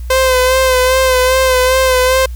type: tone with vibrato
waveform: sawtooth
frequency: 515 Hz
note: C5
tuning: 28 cents flat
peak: -5 dBFS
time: 0.1-2.26 s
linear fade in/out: 5 ms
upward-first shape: sine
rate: 2.5 Hz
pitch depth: 33 cents each way
effects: added 60 Hz sine -21 dBFS peak until 2.35 s + white hiss -46 dBFS RMS until 2.35 s

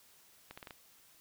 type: accelerating click train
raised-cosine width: 0.3 ms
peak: -30 dBFS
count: 5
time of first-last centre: 0.51-0.708 s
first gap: 65 ms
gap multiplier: 0.82
effects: white hiss -63 dBFS RMS until 1.2 s

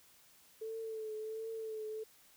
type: tone with vibrato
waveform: sine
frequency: 440 Hz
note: A4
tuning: in tune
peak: -39 dBFS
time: 0.61-2.04 s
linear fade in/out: 10 ms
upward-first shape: triangle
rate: 1.4 Hz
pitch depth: 41 cents each way
effects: white hiss -64 dBFS RMS until 2.36 s

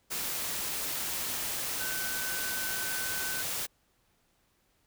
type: tone in noise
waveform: sine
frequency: 1518 Hz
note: F#6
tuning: 44 cents sharp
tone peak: -37 dBFS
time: 1.79-3.43 s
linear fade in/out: 20 ms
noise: white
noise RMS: -34 dBFS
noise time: 0.1-3.67 s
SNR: -6 dB
effects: pink hiss -71 dBFS RMS until 4.86 s

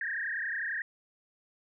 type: tone with frequency modulation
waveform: sine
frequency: 1741 Hz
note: A6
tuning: 19 cents flat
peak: -31 dBFS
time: 0.01-0.82 s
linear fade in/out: 2 ms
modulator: 31.1 Hz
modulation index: 4.9
effects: none

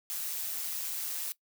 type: noise with amplitude modulation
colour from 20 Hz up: blue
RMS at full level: -33 dBFS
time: 0.1-1.32 s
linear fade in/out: 0 ms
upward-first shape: sine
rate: 160 Hz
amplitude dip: 60%
effects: noise-tail reverb RT60 0.1 s tail -19 dB re dry

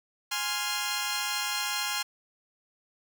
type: chord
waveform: 10% pulse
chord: F minor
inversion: first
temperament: equal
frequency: 830.6 / 1046.5 / 1396.9 Hz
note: Ab5 / C6 / F6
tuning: 0 / 0 / 0 cents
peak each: -25 dBFS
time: 0.31-2.03 s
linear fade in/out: 10 ms
effects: none

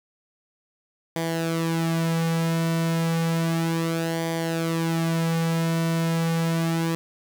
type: tone with flanger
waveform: sawtooth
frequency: 164.81 Hz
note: E3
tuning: in tune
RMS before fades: -24 dBFS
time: 1.16-6.95 s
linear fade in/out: 0 ms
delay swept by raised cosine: 0.74 to 3.64 ms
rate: 0.32 Hz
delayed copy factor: -0.65
effects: none

